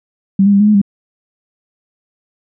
sine tone with pitch steps, 194.8 / 202.4 / 198.8 / 208.7 / 211.8 / 199.8 Hz, G3 / G#3 / G3 / G#3 / G#3 / G3, -11 / -44 / +25 / +9 / +34 / +33 cents, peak -6 dBFS, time 0.39-0.816 s, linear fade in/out 5 ms, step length 71 ms, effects none

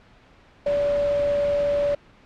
sine tone in noise, 576 Hz, D5, 34 cents flat, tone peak -19 dBFS, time 0.66-1.95 s, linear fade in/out 5 ms, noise pink, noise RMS -35 dBFS, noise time 0.66-1.95 s, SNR +13 dB, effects pink hiss -53 dBFS RMS until 2.25 s + low-pass 3000 Hz 12 dB/octave

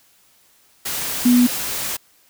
sine tone in noise, 245 Hz, B3, 14 cents flat, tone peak -10 dBFS, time 1.25-1.47 s, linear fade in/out 10 ms, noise white, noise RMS -25 dBFS, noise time 0.85-1.97 s, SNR +12 dB, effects white hiss -56 dBFS RMS until 2.29 s

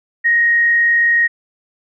sine tone with frequency modulation, 1874 Hz, A#6, 9 cents sharp, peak -10 dBFS, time 0.24-1.28 s, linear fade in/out 20 ms, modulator 38.6 Hz, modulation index 0.3, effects none

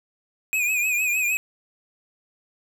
square tone with vibrato, 2486 Hz, D#7, 2 cents flat, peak -21 dBFS, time 0.53-1.37 s, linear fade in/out 0 ms, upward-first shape triangle, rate 6.5 Hz, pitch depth 83 cents each way, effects 9-bit

